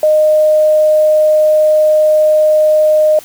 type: tone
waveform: sine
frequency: 615 Hz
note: D#5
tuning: 20 cents flat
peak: -6 dBFS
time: 0.03-3.19 s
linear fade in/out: 2 ms
effects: white hiss -36 dBFS RMS until 3.24 s